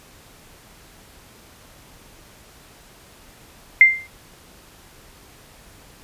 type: tone with exponential decay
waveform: sine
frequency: 2093 Hz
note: C7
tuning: in tune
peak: -3 dBFS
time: 3.81-4.07 s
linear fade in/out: 1 ms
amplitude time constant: 56 ms
effects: pink hiss -48 dBFS RMS until 6.03 s + resampled to 32000 Hz